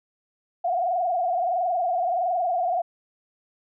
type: tone with frequency modulation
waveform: sine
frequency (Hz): 709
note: F5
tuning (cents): +26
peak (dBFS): -21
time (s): 0.64-2.82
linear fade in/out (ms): 10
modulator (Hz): 21.5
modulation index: 1.8
effects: none